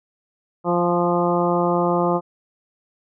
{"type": "harmonic tone with a mistuned harmonic", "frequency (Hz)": 174.61, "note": "F3", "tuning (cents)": 0, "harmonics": [1, 2, 3, 4, 5, 6, 7], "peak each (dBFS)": [-23, -22, -23, -25, -26, -27, -28], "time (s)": [0.64, 2.21], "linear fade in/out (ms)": 50, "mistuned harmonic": 5, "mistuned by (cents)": -16, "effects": []}